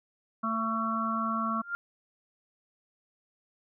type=harmonic tone; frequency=223.8 Hz; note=A3; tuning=30 cents sharp; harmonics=1 / 3 / 5 / 6; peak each=-32 / -40 / -31 / -33 dBFS; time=0.43-1.62 s; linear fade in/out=10 ms
type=tone with exponential growth; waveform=sine; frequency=1396.9 Hz; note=F6; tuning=in tune; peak=-26 dBFS; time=1.56-1.75 s; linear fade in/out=0 ms; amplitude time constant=41 ms
effects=none